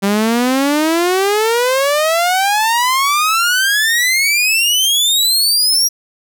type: exponential sweep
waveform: sawtooth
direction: up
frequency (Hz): 194.8 to 5730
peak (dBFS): -8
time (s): 0.02-5.89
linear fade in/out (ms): 20
effects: none